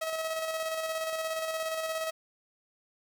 sawtooth tone with tremolo, 642 Hz, E5, 46 cents flat, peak -26 dBFS, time 0.01-2.11 s, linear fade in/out 10 ms, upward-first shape square, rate 17 Hz, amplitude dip 35%, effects none

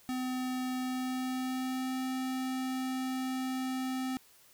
square tone with pitch glide, 255.1 to 259.3 Hz, C4 to C4, -44 to -15 cents, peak -33 dBFS, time 0.09-4.17 s, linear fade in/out 0 ms, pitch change +29 cents, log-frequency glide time 0.79-2 s, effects white hiss -61 dBFS RMS until 4.53 s

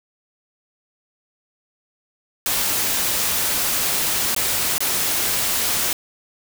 white noise with dropouts, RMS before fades -21 dBFS, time 2.46-5.93 s, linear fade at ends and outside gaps 1 ms, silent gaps 4.348-4.363 / 4.781-4.805 s, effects none

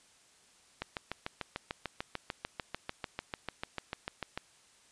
click train, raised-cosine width 0.3 ms, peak -19 dBFS, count 25, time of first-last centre 0.82-4.376 s, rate 6.75 Hz, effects white hiss -63 dBFS RMS until 4.91 s + resampled to 22050 Hz

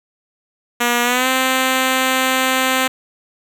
5% pulse tone with pitch glide, 240 to 260.2 Hz, B3 to C4, -49 to -9 cents, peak -3 dBFS, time 0.8-2.88 s, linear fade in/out 10 ms, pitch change +140 cents, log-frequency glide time 1.03-1.28 s, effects none

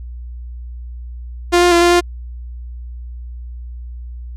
sawtooth tone with pitch steps, 349.9 / 352.9 / 343.2 / 348.3 / 350.5 Hz, F4 / F4 / F4 / F4 / F4, +3 / +18 / -30 / -5 / +6 cents, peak -5 dBFS, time 1.52-2.01 s, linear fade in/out 20 ms, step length 98 ms, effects added 60 Hz sine -27 dBFS peak until 4.36 s + low-pass 9000 Hz 12 dB/octave

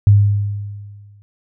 sine tone with exponential decay, 102 Hz, G#2, 31 cents flat, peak -4 dBFS, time 0.07-1.22 s, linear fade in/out 0 ms, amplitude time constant 250 ms, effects none

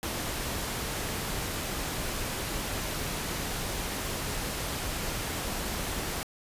pink noise, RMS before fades -33 dBFS, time 0.03-6.23 s, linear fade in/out 0 ms, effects resampled to 32000 Hz

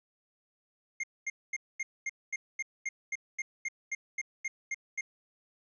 square tone bursts, 2124 Hz, C7, 25 cents sharp, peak -32 dBFS, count 16, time 1-5.01 s, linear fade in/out 5 ms, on 35 ms, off 230 ms, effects resampled to 16000 Hz + 12-bit

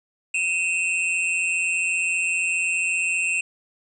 square tone pair together, 2533 / 2708 Hz, D#7 / E7, +30 / +46 cents, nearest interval minor second, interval 116 cents, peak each -25 / -24 dBFS, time 0.34-3.41 s, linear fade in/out 5 ms, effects resampled to 22050 Hz

